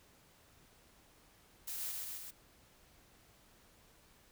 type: noise with echo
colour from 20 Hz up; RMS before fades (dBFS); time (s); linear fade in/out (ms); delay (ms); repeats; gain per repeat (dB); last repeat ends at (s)
blue; -42; 1.67-1.92; 10; 130; 3; -2; 2.31
effects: pink hiss -65 dBFS RMS until 4.31 s